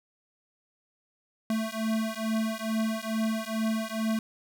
square beating tone pair, 220 / 222.3 Hz, A3 / A3, 0 / +18 cents, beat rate 2.3 Hz, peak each -31 dBFS, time 1.5-4.19 s, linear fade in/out 2 ms, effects 11-bit

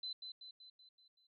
sine tone with echo, 4035 Hz, B7, 36 cents sharp, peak -40 dBFS, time 0.03-0.13 s, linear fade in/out 5 ms, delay 190 ms, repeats 6, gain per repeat -5 dB, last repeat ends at 1.27 s, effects MP3 96 kbps

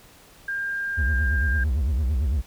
sine tone, 1601 Hz, G6, 36 cents sharp, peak -25 dBFS, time 0.48-1.64 s, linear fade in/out 5 ms
triangle tone with vibrato, 69 Hz, C#2, 7 cents flat, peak -18 dBFS, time 0.97-2.42 s, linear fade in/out 20 ms, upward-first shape sine, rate 8.9 Hz, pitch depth 250 cents each way
effects pink hiss -51 dBFS RMS until 2.46 s

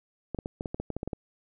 clicks, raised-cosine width 2 ms, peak -19 dBFS, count 12, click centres 0.347 / 0.388 / 0.459 / 0.609 / 0.658 / 0.745 / 0.8 / 0.903 / 0.966 / 1.031 / 1.076 / 1.132 s, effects none

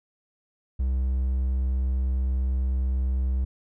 triangle tone, 64.6 Hz, C2, 21 cents flat, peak -20 dBFS, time 0.79-3.45 s, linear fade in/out 10 ms, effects none

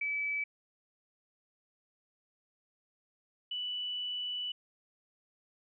sine tone pair in turn, 2299 / 2967 Hz, D7 / F#7, -37 / +4 cents, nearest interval major third, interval 441 cents, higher second, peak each -31 / -34 dBFS, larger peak first, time 0.01-0.44 / 3.51-4.52 s, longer second, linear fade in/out 5 ms, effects none

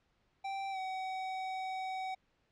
square tone with pitch glide, 781 to 755.3 Hz, G5 to F#5, -7 to +35 cents, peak -37 dBFS, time 0.44-2.15 s, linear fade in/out 10 ms, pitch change -58 cents, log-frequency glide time 0.71-0.78 s, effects pink hiss -75 dBFS RMS until 2.51 s + low-pass 4000 Hz 12 dB/octave

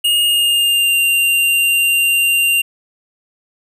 square tone with pitch glide, 2853 to 2781 Hz, F7 to F7, +36 to -8 cents, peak -12 dBFS, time 0.04-2.62 s, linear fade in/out 10 ms, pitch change -44 cents, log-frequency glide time 0.24-0.97 s, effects none

